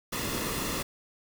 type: noise with comb filter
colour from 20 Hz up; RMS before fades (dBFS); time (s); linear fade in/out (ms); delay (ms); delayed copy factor
pink; -32; 0.12-0.83; 10; 1.3; -0.5
effects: none